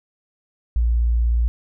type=tone; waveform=sine; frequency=58.27 Hz; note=A#1; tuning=in tune; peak=-15 dBFS; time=0.76-1.48 s; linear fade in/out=0 ms; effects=none